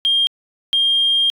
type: tone pair in turn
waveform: sine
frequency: 3212 / 3212 Hz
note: G7 / G7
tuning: +41 / +41 cents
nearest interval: unison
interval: 0 cents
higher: neither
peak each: -12 dBFS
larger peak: neither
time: 0.05-0.27 / 0.73-1.3 s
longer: second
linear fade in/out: 0 ms
effects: tanh soft clip ceiling -8 dBFS